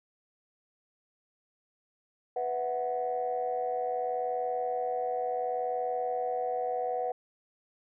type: chord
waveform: sine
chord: B suspended fourth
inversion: none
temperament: equal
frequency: 493.9 / 659.3 / 740 Hz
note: B4 / E5 / F#5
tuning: 0 / 0 / 0 cents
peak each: -32 / -37 / -31 dBFS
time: 2.36-7.12 s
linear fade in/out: 5 ms
effects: tanh soft clip ceiling -21 dBFS